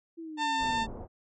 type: linear sweep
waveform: sine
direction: down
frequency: 335.9 to 218.9 Hz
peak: -38 dBFS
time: 0.17-0.89 s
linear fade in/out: 20 ms
type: harmonic tone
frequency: 897 Hz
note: A5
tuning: 33 cents sharp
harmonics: 1 / 2 / 3 / 4 / 5 / 6 / 7 / 8 / 9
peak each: -28 / -35 / -40 / -38 / -44 / -51 / -54 / -49 / -54 dBFS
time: 0.37-0.87 s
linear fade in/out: 50 ms
type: low-pass noise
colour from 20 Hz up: pink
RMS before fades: -41 dBFS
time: 0.58-1.08 s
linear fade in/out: 50 ms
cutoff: 870 Hz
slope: 24 dB/octave
effects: none